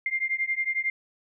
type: beating tone pair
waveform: sine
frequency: 2100 / 2111 Hz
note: C7 / C7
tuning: +6 / +15 cents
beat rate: 11 Hz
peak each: -28 dBFS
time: 0.06-0.9 s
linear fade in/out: 2 ms
effects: none